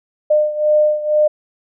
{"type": "beating tone pair", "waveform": "sine", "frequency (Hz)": [604, 606.1], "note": ["D5", "D#5"], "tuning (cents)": [48, -46], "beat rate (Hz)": 2.1, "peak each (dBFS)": [-13, -17], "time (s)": [0.3, 1.28], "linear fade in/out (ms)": 10, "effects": []}